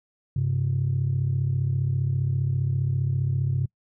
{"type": "tone pair together", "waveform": "sine", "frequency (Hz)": [99, 134.01], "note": ["G2", "C3"], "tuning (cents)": [18, 42], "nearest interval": "perfect fourth", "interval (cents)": 524, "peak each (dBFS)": [-25, -22], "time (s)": [0.36, 3.66], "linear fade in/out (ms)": 5, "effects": ["noise-tail reverb RT60 0.1 s tail -25 dB re dry", "tanh soft clip ceiling -16 dBFS"]}